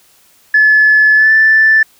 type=tone with pitch glide; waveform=sine; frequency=1722 to 1761.2 Hz; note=A6 to A6; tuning=-38 to +1 cents; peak=-4 dBFS; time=0.54-1.83 s; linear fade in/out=5 ms; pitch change=+39 cents; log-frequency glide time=1.16-1.32 s; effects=tanh soft clip ceiling 0 dBFS + white hiss -49 dBFS RMS until 1.99 s